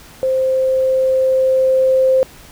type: tone with level ramp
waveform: sine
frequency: 523.3 Hz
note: C5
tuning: in tune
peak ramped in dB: -13 to -9 dBFS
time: 0.23-2.23 s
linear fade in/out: 0 ms
effects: pink hiss -41 dBFS RMS until 2.51 s